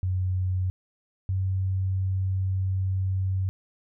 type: tone pair in turn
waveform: sine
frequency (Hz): 92.5 / 94.72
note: F#2 / F#2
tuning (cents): 0 / +41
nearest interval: unison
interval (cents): 41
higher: second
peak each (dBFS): -23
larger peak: neither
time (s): 0.03-0.7 / 1.29-3.49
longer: second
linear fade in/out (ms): 0
effects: none